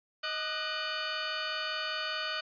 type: tone cluster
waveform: 15% pulse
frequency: 626 / 1207 / 1485 Hz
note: D#5 / D6 / F#6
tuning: +10 / +47 / +6 cents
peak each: -32 / -33 / -27 dBFS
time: 0.23-2.41 s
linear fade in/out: 10 ms
effects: resampled to 11025 Hz